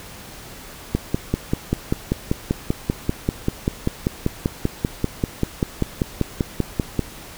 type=click train; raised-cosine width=3 ms; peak=-5 dBFS; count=32; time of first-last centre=0.95-6.993 s; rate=5.13 Hz; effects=pink hiss -39 dBFS RMS until 7.37 s